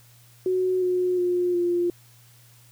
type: tone with pitch steps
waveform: sine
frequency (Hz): 370 / 363 / 356.2 / 349.4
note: F#4 / F#4 / F4 / F4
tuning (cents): 0 / -33 / +34 / +1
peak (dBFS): -20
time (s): 0.46-1.9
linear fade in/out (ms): 2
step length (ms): 360
effects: added 119 Hz sine -53 dBFS peak until 2.71 s + white hiss -56 dBFS RMS until 2.71 s